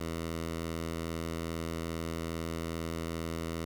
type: tone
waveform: 10% pulse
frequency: 82.41 Hz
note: E2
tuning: in tune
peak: -26 dBFS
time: 0-3.65 s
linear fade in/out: 5 ms
effects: none